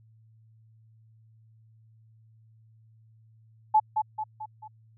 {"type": "tone with echo", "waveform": "sine", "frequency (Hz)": 862, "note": "A5", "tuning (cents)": -36, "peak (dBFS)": -16, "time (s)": [3.74, 3.8], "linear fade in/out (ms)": 10, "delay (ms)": 220, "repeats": 4, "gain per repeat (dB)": -6, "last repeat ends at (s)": 4.68, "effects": ["added 111 Hz sine -55 dBFS peak until 4.97 s"]}